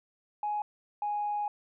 sine tone pair in turn, 836 / 829.7 Hz, G#5 / G#5, +11 / -2 cents, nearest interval unison, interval 13 cents, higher first, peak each -28 dBFS, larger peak neither, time 0.43-0.62 / 1.02-1.48 s, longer second, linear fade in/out 2 ms, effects tanh soft clip ceiling -24 dBFS

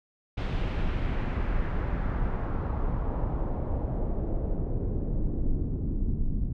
brown noise with low-pass filter sweep, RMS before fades -28 dBFS, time 0.37-6.53 s, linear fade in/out 10 ms, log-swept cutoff 3400 to 210 Hz, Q 1.4, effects none

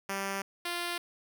5% pulse tone pair in turn, 196 / 347.9 Hz, G3 / F4, 0 / -7 cents, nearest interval minor seventh, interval 993 cents, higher second, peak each -21 dBFS, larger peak neither, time 0.09-0.42 / 0.65-0.98 s, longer neither, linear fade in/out 5 ms, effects none

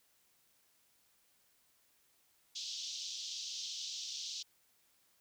white band-pass noise, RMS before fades -43 dBFS, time 2.55-4.43 s, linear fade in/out 10 ms, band 3100 to 6200 Hz, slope 48 dB/octave, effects white hiss -72 dBFS RMS until 5.2 s

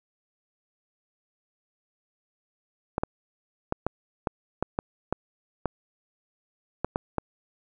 clicks, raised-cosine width 1 ms, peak -11 dBFS, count 12, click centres 2.981 / 3.035 / 3.724 / 3.866 / 4.272 / 4.626 / 4.789 / 5.126 / 5.657 / 6.846 / 6.959 / 7.183 s, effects none

